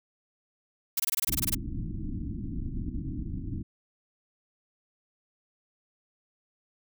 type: noise bursts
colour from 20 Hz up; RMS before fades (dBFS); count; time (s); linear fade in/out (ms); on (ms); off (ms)
blue; -27; 12; 0.97-1.548; 5; 28; 22
type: low-pass noise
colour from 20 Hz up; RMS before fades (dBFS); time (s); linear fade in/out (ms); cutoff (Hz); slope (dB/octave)
pink; -34; 1.28-3.63; 10; 330; 96
effects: none